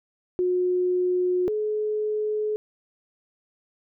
sine tone pair in turn, 362 / 426 Hz, F#4 / G#4, -38 / +44 cents, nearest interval minor third, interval 282 cents, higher second, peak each -20 / -23 dBFS, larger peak first, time 0.39-1.48 / 1.48-2.56 s, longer first, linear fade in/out 0 ms, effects none

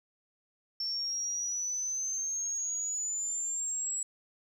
sine exponential sweep, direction up, 5410 to 7780 Hz, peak -31 dBFS, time 0.8-4.03 s, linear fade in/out 2 ms, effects 10-bit

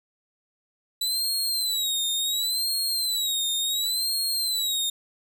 sawtooth tone with vibrato, 3951 Hz, B7, in tune, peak -21 dBFS, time 1.01-4.9 s, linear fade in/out 5 ms, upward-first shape sine, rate 0.7 Hz, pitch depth 130 cents each way, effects none

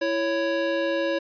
square tone pair together, 332.6 / 554.4 Hz, E4 / C#5, +16 / 0 cents, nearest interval major sixth, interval 884 cents, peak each -28 / -25 dBFS, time 0.01-1.19 s, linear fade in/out 10 ms, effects resampled to 11025 Hz

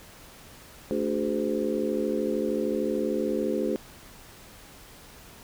harmonic tone with a mistuned harmonic, 73.42 Hz, D2, in tune, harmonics 3 / 4 / 5 / 6 / 7, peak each -31 / -31 / -31 / -31 / -31 dBFS, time 0.91-3.76 s, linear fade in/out 0 ms, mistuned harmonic 6, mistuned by -83 cents, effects pink hiss -49 dBFS RMS until 5.43 s

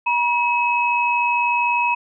sine tone pair together, 961 / 2566 Hz, B5 / E7, -48 / -47 cents, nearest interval octave + perfect fourth, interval 1701 cents, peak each -18 / -20 dBFS, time 0.06-1.95 s, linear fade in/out 10 ms, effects none

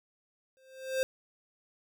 square tone with exponential growth, 525 Hz, C5, 6 cents sharp, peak -25 dBFS, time 0.57-1.03 s, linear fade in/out 0 ms, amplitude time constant 100 ms, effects none

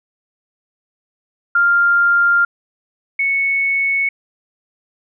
sine tone pair in turn, 1396.9 / 2211 Hz, F6 / C#7, 0 / -5 cents, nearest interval minor sixth, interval 795 cents, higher second, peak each -10 / -14 dBFS, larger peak first, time 1.55-2.45 / 3.19-4.09 s, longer neither, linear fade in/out 5 ms, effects none

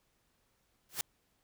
white noise with exponential growth, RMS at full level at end -30 dBFS, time 0.89-1.01 s, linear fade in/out 1 ms, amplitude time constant 26 ms, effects pink hiss -75 dBFS RMS until 1.43 s

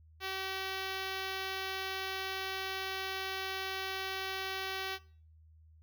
5% pulse tone with notch filter, 382.3 Hz, G4, 43 cents flat, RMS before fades -38 dBFS, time 0.2-4.99 s, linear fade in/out 50 ms, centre 9000 Hz, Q 0.73, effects noise-tail reverb RT60 0.5 s tail -22 dB re dry + added 79 Hz sine -57 dBFS peak until 5.82 s

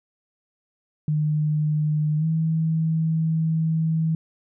sine tone with pitch glide, 152 to 160.67 Hz, D#3 to E3, -40 to -44 cents, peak -19 dBFS, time 1.08-4.15 s, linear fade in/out 2 ms, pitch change +96 cents, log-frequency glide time 2.18-2.25 s, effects none

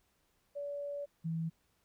sine tone pair in turn, 573 / 163.41 Hz, D5 / E3, -43 / -15 cents, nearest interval octave + minor seventh, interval 2172 cents, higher first, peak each -37 / -33 dBFS, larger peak second, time 0.55-1.06 / 1.24-1.5 s, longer first, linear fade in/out 20 ms, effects pink hiss -75 dBFS RMS until 1.84 s

